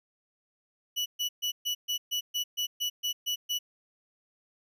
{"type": "tone bursts", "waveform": "35% pulse", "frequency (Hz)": 2950, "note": "F#7", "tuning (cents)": -6, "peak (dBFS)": -26, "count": 12, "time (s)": [0.96, 3.59], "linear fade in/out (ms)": 20, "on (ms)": 100, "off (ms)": 130, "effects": []}